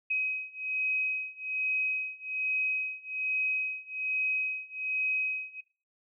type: beating tone pair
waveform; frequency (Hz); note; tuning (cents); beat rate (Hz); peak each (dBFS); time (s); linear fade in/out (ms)
sine; 2531 / 2532.2; D#7 / D#7; +29 / +30; 1.2; -32 / -31; 0.1-5.61; 10
effects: noise-tail reverb RT60 0.4 s tail -22 dB re dry